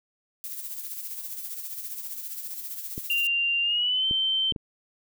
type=noise with tremolo; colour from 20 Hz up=violet; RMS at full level=-34 dBFS; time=0.44-3.27 s; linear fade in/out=0 ms; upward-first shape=sine; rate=15 Hz; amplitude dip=50%
type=clicks; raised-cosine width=3 ms; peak=-22 dBFS; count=4; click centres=2.979 / 4.111 / 4.522 / 4.562 s
type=tone with pitch glide; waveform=sine; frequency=2782 to 3105 Hz; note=F7 to G7; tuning=-7 to -17 cents; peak=-22 dBFS; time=3.1-4.52 s; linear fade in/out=2 ms; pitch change=+190 cents; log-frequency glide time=3.62-4.07 s
effects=none